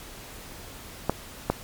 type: clicks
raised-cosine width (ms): 1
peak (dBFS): -7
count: 2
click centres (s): 1.096 / 1.5
effects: pink hiss -43 dBFS RMS until 1.63 s + MP3 96 kbps